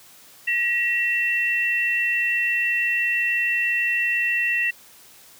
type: tone pair together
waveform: sine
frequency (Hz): 1911.3 / 2703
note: A#6 / E7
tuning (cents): +43 / +43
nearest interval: tritone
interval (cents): 600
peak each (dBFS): -22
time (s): 0.47-4.71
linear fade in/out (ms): 10
effects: white hiss -49 dBFS RMS until 5.39 s + high-pass 60 Hz 12 dB/octave